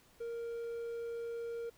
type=tone; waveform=triangle; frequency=466.2 Hz; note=A#4; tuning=in tune; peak=-36 dBFS; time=0.2-1.7 s; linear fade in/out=10 ms; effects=pink hiss -65 dBFS RMS until 1.77 s